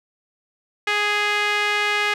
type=tone with band-pass filter; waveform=sawtooth; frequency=415.3 Hz; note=G#4; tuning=in tune; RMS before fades=-21 dBFS; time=0.87-2.14 s; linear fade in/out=5 ms; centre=2200 Hz; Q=1.8; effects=none